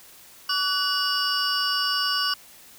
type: tone cluster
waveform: triangle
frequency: 1144 / 1486 / 2902 / 4711 / 5330 Hz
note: D6 / F#6 / F#7 / D8 / E8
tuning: -46 / +7 / -34 / +5 / +18 cents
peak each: -27 dBFS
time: 0.49-2.34 s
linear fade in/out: 5 ms
effects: white hiss -49 dBFS RMS until 2.78 s